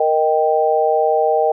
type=chord; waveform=sine; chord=Eb major; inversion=second; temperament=equal; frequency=466.2 / 622.3 / 784 Hz; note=Bb4 / Eb5 / G5; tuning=0 / 0 / 0 cents; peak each=-17 dBFS; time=0-1.52 s; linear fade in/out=5 ms; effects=none